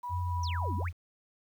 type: tone with tremolo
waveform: sine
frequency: 978 Hz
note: B5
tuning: 17 cents flat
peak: -34 dBFS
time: 0.03-0.83 s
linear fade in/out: 10 ms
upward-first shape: sine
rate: 3.6 Hz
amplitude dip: 40%
type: tone with vibrato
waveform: sine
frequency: 87.31 Hz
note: F2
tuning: in tune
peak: -30 dBFS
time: 0.09-0.93 s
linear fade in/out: 50 ms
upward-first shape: triangle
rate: 2 Hz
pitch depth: 52 cents each way
type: exponential two-way sweep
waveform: sine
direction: down then up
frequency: 6272 to 180 to 2672 Hz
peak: -38 dBFS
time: 0.43-0.89 s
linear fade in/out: 5 ms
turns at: 0.76 s
effects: 10-bit